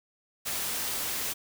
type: noise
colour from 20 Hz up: white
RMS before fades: -32 dBFS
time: 0.45-1.34 s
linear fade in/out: 20 ms
effects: none